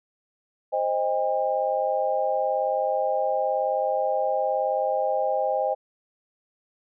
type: chord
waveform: sine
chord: C minor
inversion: none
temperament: equal with one note detuned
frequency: 523.3 / 622.3 / 804.2 Hz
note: C5 / Eb5 / G5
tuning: 0 / 0 / +44 cents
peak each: -26 dBFS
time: 0.72-5.75 s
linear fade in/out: 20 ms
effects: none